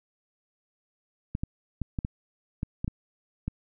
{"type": "clicks", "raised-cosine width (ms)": 5, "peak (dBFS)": -17, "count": 9, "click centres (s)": [1.351, 1.435, 1.817, 1.988, 2.049, 2.631, 2.845, 2.879, 3.48], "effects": []}